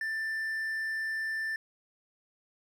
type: tone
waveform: triangle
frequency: 1775 Hz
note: A6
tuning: 15 cents sharp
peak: -29 dBFS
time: 0.01-1.56 s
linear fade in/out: 2 ms
effects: none